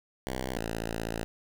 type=tone pair in turn; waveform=5% pulse; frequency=64.2 / 56.05 Hz; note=C2 / A1; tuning=-32 / +33 cents; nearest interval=major second; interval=235 cents; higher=first; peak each=-21 / -21 dBFS; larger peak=neither; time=0.27-0.57 / 0.57-1.24 s; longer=second; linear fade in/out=0 ms; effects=none